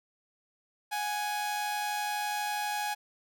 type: tone pair together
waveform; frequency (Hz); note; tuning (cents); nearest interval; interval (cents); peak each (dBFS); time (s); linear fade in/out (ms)
sawtooth; 740 / 832.2; F#5 / G#5; 0 / +3; major second; 203; -37 / -27; 0.91-2.95; 20
effects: none